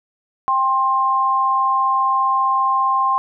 sine tone pair together, 791.9 / 1057 Hz, G5 / C6, +17 / +17 cents, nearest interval perfect fourth, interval 500 cents, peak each -21 / -15 dBFS, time 0.48-3.18 s, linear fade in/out 0 ms, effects none

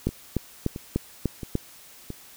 two click trains, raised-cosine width 3 ms, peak -10 / -20 dBFS, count 6 / 4, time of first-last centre 0.07-1.554 / 0.09-2.103 s, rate 3.37 / 1.49 Hz, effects white hiss -49 dBFS RMS until 2.36 s

